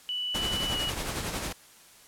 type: tone with pitch glide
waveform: sine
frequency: 2965 to 2919 Hz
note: F#7 to F#7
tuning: +3 to -24 cents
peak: -29 dBFS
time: 0.09-0.9 s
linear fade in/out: 0 ms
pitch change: -27 cents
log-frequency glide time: 0.71-0.77 s
type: noise with tremolo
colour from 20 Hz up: pink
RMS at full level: -31 dBFS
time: 0.34-1.53 s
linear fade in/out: 10 ms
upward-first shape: sine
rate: 11 Hz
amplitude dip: 45%
effects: white hiss -54 dBFS RMS until 2.07 s + low-pass 12000 Hz 12 dB/octave